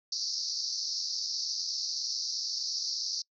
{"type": "band-pass noise", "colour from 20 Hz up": "white", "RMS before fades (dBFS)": -34, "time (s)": [0.12, 3.22], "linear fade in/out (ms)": 2, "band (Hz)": [4300, 5800], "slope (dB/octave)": 96, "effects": ["noise-tail reverb RT60 0.1 s tail -26 dB re dry"]}